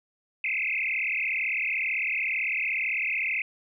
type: tone with frequency modulation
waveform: sine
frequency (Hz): 2354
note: D7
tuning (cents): +3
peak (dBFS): -25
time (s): 0.44-3.42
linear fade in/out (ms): 2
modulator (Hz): 37.9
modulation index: 7.8
effects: none

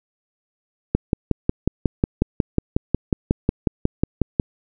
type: click train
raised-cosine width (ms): 3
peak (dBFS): -3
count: 20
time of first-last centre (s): 0.95-4.398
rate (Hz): 5.51
effects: none

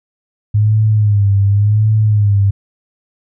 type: tone with vibrato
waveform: sine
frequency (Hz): 103.8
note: G#2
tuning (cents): 0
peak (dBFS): -8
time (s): 0.54-2.51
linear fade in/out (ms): 10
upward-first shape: sine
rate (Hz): 0.9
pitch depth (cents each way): 78
effects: none

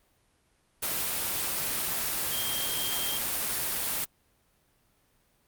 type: tone in noise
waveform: sine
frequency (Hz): 3198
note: G7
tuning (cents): +34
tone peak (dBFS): -34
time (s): 2.31-3.18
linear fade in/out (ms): 10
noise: white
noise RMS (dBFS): -30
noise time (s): 0.82-4.05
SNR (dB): -7
effects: pink hiss -68 dBFS RMS until 5.47 s + Opus 32 kbps

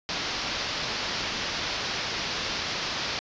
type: low-pass noise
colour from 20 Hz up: white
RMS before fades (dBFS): -31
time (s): 0.09-3.19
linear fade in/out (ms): 0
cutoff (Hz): 5500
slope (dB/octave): 48
effects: resampled to 16000 Hz

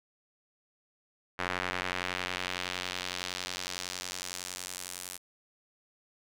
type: tone with band-pass filter sweep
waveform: square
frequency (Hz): 45.43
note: F#1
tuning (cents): -31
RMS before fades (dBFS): -37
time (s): 1.38-5.18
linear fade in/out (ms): 20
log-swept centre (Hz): 1700 to 10000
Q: 1.1
effects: none

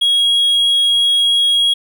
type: tone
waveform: triangle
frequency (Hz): 3301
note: G#7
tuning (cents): -11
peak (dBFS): -9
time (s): 0.01-1.74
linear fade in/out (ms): 10
effects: none

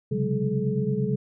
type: tone cluster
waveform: sine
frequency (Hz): 131.3 / 140.1 / 185 / 204.4 / 427.7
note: C3 / C#3 / F#3 / G#3 / A4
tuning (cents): +6 / +19 / 0 / -27 / -49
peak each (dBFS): -29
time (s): 0.11-1.16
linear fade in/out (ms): 10
effects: none

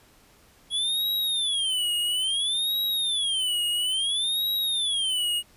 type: tone with vibrato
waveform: square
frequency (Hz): 3322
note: G#7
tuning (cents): 0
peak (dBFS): -24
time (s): 0.7-5.43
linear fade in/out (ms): 50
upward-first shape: sine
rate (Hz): 0.59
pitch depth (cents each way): 250
effects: pink hiss -57 dBFS RMS until 5.56 s + resampled to 32000 Hz

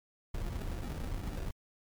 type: noise with sample-and-hold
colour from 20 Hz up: brown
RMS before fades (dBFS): -37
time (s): 0.34-1.51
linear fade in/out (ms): 5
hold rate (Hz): 1050
effects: MP3 96 kbps

